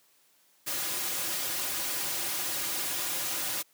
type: noise with comb filter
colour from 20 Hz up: white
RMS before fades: -32 dBFS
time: 0.66-3.63 s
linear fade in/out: 20 ms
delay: 4.5 ms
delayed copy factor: -0.65
effects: white hiss -65 dBFS RMS until 3.73 s + high-pass 150 Hz 12 dB/octave